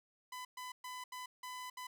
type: tone bursts at uneven times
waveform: sawtooth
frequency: 1004 Hz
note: B5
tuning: 28 cents sharp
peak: -40 dBFS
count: 6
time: 0.32-0.45 / 0.57-0.72 / 0.84-1.04 / 1.12-1.26 / 1.43-1.7 / 1.77-1.87 s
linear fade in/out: 5 ms
effects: none